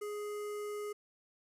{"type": "tone with notch filter", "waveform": "square", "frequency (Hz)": 416.2, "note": "G#4", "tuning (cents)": 4, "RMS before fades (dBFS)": -40, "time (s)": [0.01, 0.93], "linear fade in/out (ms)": 10, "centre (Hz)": 3800, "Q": 0.92, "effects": ["resampled to 32000 Hz", "12-bit"]}